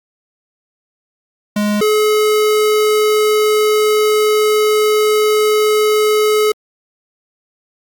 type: tone pair in turn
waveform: square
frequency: 208.2 / 426.4 Hz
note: G#3 / G#4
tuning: +5 / +46 cents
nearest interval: octave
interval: 1241 cents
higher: second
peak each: -14 / -11 dBFS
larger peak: second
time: 1.56-1.81 / 1.81-6.52 s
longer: second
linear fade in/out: 5 ms
effects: Opus 48 kbps